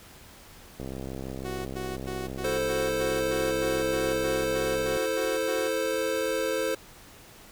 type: click train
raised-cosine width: 2 ms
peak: -23 dBFS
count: 276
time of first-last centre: 0.8-4.967 s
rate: 66 Hz
type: tone bursts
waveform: sawtooth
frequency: 370 Hz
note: F#4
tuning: in tune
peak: -30 dBFS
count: 14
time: 1.44-5.69 s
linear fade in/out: 20 ms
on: 220 ms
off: 90 ms
type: chord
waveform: square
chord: A minor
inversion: second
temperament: equal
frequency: 329.6 / 440 / 523.3 Hz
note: E4 / A4 / C5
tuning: 0 / 0 / 0 cents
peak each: -35 / -31 / -29 dBFS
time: 2.44-6.75 s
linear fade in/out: 5 ms
effects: pink hiss -50 dBFS RMS until 7.51 s